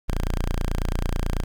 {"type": "tone", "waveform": "sawtooth", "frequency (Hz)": 29.14, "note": "A#0", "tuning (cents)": 0, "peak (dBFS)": -18, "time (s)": [0.08, 1.44], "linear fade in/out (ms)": 10, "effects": ["9-bit"]}